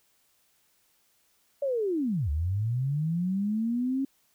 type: linear two-way sweep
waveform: sine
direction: down then up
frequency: 577 to 69.8 to 274.3 Hz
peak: -25 dBFS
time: 1.62-4.05 s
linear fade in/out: 5 ms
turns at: 2.3 s
effects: white hiss -68 dBFS RMS until 4.34 s